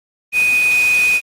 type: tone in noise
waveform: sine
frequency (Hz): 2489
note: D#7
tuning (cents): 0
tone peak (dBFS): -11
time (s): 0.32-1.21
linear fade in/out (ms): 50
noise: white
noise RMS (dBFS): -25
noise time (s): 0.32-1.21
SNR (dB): +11
effects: low-pass 11000 Hz 12 dB/octave + Opus 24 kbps